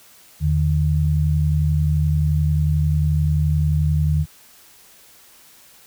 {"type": "tone pair together", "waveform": "sine", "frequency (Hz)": [80.4, 151.77], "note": ["E2", "D#3"], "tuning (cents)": [-43, -43], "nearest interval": "major seventh", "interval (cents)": 1100, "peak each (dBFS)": -18, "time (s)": [0.4, 4.26], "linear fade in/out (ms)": 50, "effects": ["white hiss -49 dBFS RMS until 5.86 s"]}